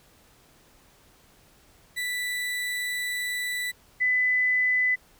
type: tone pair in turn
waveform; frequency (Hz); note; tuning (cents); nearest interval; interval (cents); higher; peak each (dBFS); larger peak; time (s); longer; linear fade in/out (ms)
35% pulse / sine; 1975.5 / 2003; B6 / B6; 0 / +24; unison; 24; second; -26 / -20; second; 1.96-3.72 / 4-4.96; first; 20
effects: pink hiss -58 dBFS RMS until 5.19 s